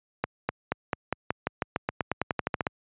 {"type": "accelerating click train", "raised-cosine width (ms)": 0.5, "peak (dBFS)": -10, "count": 19, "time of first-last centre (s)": [0.24, 2.668], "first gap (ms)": 250, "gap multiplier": 0.92, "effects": ["high-pass 80 Hz 12 dB/octave", "resampled to 8000 Hz"]}